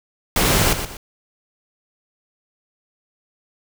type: noise with echo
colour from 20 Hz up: pink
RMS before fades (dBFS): -17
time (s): 0.36-0.73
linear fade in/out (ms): 2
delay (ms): 120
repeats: 2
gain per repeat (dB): -9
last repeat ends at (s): 0.97
effects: none